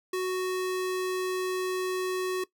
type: tone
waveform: square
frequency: 370 Hz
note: F#4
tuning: in tune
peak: -28 dBFS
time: 0.13-2.44 s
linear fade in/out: 5 ms
effects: noise-tail reverb RT60 0.1 s tail -18 dB re dry